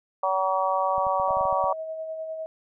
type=harmonic tone; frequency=189.4 Hz; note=F#3; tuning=41 cents sharp; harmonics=3 / 4 / 5 / 6; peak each=-27 / -27 / -27 / -27 dBFS; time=0.23-1.73 s; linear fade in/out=5 ms
type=clicks; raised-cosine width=5 ms; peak=-31 dBFS; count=9; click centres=0.981 / 1.068 / 1.199 / 1.308 / 1.37 / 1.41 / 1.454 / 1.527 / 1.641 s
type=tone with tremolo; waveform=sine; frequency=639 Hz; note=D#5; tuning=46 cents sharp; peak=-29 dBFS; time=1.28-2.46 s; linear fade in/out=0 ms; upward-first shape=sine; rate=9.9 Hz; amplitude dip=35%
effects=none